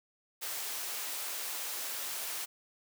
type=high-pass noise; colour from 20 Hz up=white; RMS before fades=-38 dBFS; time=0.41-2.46 s; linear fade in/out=20 ms; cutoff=430 Hz; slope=12 dB/octave; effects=none